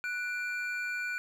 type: tone pair together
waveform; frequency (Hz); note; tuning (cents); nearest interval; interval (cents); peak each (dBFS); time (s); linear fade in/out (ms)
triangle; 1477.4 / 2369; F#6 / D7; -3 / +14; minor sixth; 817; -32 / -35; 0.04-1.18; 0
effects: none